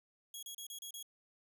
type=tone bursts; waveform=15% pulse; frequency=3316 Hz; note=G#7; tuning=3 cents flat; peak=-37 dBFS; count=6; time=0.34-1.027 s; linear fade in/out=2 ms; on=87 ms; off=33 ms; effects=none